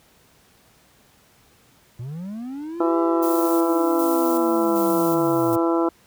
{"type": "linear two-way sweep", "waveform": "triangle", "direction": "up then down", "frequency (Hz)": [113.1, 400.6, 113.1], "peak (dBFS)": -27, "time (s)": [1.99, 5.57], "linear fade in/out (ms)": 5, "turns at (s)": 2.98}
{"type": "harmonic tone", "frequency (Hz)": 167.1, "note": "E3", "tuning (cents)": 24, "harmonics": [2, 3, 4, 5, 6, 7, 8], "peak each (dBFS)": [-19, -26, -27, -31, -28, -36, -30], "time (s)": [2.8, 5.89], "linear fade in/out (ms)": 5}
{"type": "noise with tremolo", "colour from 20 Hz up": "violet", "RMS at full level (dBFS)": -32, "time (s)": [3.22, 5.56], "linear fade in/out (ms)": 10, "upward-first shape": "square", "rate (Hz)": 1.3, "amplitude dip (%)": 50}
{"effects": ["pink hiss -56 dBFS RMS until 6.06 s", "high-pass 60 Hz 12 dB/octave"]}